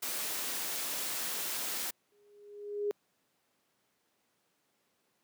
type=noise; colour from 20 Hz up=white; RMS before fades=-36 dBFS; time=0.02-1.91 s; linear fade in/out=10 ms
type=tone with exponential growth; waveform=sine; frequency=411.7 Hz; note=G#4; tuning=15 cents flat; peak=-27 dBFS; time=2.12-2.91 s; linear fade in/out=0 ms; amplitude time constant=170 ms
effects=pink hiss -75 dBFS RMS until 5.23 s + high-pass 200 Hz 12 dB/octave